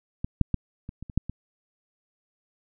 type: clicks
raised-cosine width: 5 ms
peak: -16 / -6 / -11 / -24 / -25 / -26 / -9 / -20 dBFS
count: 8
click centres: 0.245 / 0.413 / 0.543 / 0.891 / 1.026 / 1.098 / 1.176 / 1.296 s
effects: none